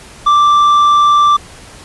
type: tone with tanh clipping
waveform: triangle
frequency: 1174.7 Hz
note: D6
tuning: in tune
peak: -7 dBFS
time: 0.26-1.37 s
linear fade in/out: 10 ms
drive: 10 dB
effects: pink hiss -36 dBFS RMS until 1.84 s + resampled to 24000 Hz